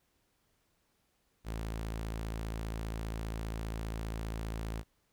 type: tone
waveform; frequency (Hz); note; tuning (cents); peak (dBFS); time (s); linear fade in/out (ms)
sawtooth; 55; A1; 0; -32; 1.44-4.84; 50
effects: pink hiss -75 dBFS RMS until 5.12 s